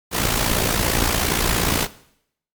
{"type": "noise with amplitude modulation", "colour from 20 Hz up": "pink", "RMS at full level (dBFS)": -17, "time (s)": [0.11, 1.88], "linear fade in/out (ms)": 50, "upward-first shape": "sine", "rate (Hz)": 57.2, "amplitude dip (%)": 65, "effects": ["noise-tail reverb RT60 0.7 s tail -18 dB re dry", "MP3 96 kbps"]}